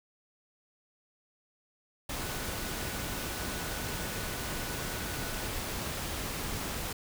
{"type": "tone in noise", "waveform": "sine", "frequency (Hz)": 1480, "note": "F#6", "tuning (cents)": 0, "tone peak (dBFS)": -47, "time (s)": [2.2, 5.48], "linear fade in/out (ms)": 5, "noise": "pink", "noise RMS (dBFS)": -36, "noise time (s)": [2.09, 6.93], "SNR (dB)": -14, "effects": []}